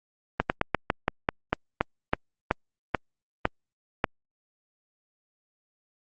slowing click train, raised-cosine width 0.5 ms, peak -6 dBFS, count 14, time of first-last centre 0.4-4.042 s, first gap 99 ms, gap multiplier 1.16, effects Opus 32 kbps

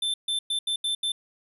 square tone bursts at uneven times, 3545 Hz, A7, 12 cents sharp, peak -25 dBFS, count 6, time 0.02-0.14 / 0.28-0.39 / 0.5-0.59 / 0.67-0.76 / 0.84-0.95 / 1.03-1.12 s, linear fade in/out 5 ms, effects resampled to 32000 Hz

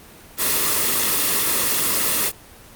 white noise with comb filter, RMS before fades -19 dBFS, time 0.37-2.32 s, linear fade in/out 50 ms, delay 1.3 ms, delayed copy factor -0.55, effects pink hiss -44 dBFS RMS until 2.75 s + Opus 24 kbps

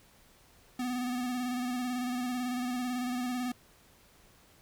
square tone with vibrato, 248.5 Hz, B3, 11 cents sharp, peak -32 dBFS, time 0.79-3.52 s, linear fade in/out 5 ms, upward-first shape square, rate 18 Hz, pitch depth 29 cents each way, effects pink hiss -61 dBFS RMS until 4.61 s

